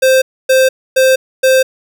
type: tone bursts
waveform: square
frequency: 523 Hz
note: C5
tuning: 1 cent flat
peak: -7 dBFS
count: 4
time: 0.02-1.63 s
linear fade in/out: 10 ms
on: 200 ms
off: 270 ms
effects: none